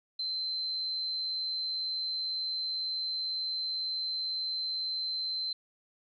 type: tone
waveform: sine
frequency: 4091 Hz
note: C8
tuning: 40 cents flat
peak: -31 dBFS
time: 0.19-5.53 s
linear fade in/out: 5 ms
effects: none